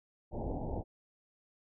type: low-pass noise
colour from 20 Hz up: pink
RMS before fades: -37 dBFS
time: 0.31-0.84 s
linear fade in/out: 50 ms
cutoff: 890 Hz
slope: 96 dB/octave
effects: none